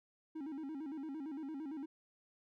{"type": "tone with vibrato", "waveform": "triangle", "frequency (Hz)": 293.7, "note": "D4", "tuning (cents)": 0, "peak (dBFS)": -39, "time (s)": [0.35, 1.86], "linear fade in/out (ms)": 10, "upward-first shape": "square", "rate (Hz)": 8.8, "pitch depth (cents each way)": 130, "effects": []}